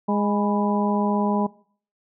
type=harmonic tone with a mistuned harmonic; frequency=206.4 Hz; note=G#3; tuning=10 cents flat; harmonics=1 / 2 / 3 / 4 / 5; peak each=-21 / -28 / -29 / -28 / -28 dBFS; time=0.08-1.47 s; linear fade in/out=10 ms; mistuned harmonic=5; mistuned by=-72 cents; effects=noise-tail reverb RT60 0.5 s tail -21 dB re dry